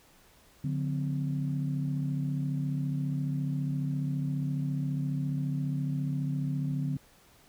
sine tone cluster, 145.3 / 179.9 / 257.5 Hz, D3 / F#3 / C4, -18 / -48 / -28 cents, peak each -29 / -37 / -35 dBFS, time 0.64-6.97 s, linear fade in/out 5 ms, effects tanh soft clip ceiling -19 dBFS + pink hiss -60 dBFS RMS until 7.48 s

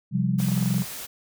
sine chord, C suspended fourth, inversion none, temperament equal, 130.81 / 174.61 / 196 Hz, C3 / F3 / G3, 0 / 0 / 0 cents, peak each -25 dBFS, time 0.11-0.85 s, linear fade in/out 50 ms
white noise, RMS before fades -36 dBFS, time 0.38-1.07 s, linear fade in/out 20 ms
clicks, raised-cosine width 1 ms, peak -26 dBFS, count 10, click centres 0.402 / 0.485 / 0.519 / 0.577 / 0.626 / 0.659 / 0.706 / 0.743 / 0.782 / 0.821 s
effects none

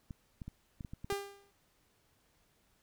clicks, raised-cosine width 5 ms, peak -31 dBFS, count 8, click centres 0.108 / 0.418 / 0.48 / 0.808 / 0.848 / 0.935 / 1.045 / 1.125 s
sawtooth tone with exponential decay, 400.1 Hz, G4, 35 cents sharp, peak -27 dBFS, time 1.1-1.51 s, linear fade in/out 2 ms, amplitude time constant 88 ms
effects pink hiss -72 dBFS RMS until 2.82 s

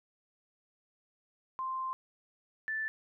sine tone pair in turn, 1046 / 1759.2 Hz, C6 / A6, -1 / -1 cents, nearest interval major sixth, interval 900 cents, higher second, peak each -33 / -32 dBFS, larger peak second, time 1.59-1.93 / 2.68-2.88 s, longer first, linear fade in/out 0 ms, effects none

